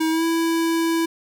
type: tone with pitch glide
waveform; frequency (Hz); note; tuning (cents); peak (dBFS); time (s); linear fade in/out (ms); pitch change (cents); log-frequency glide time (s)
square; 319.7 to 330.2; D#4 to E4; +47 to +3; -19; 0-1.06; 10; +56; 0.1-0.24
effects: none